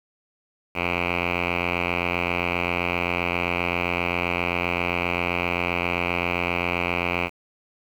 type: tone with low-pass filter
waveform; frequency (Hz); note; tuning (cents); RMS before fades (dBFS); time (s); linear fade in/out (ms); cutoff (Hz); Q
5% pulse; 87.6; F2; +6; -25; 0.74-7.3; 50; 2400; 5.6
effects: 8-bit